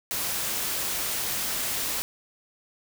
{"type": "noise", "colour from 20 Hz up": "white", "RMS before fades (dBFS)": -29, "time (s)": [0.11, 2.02], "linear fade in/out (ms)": 0, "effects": []}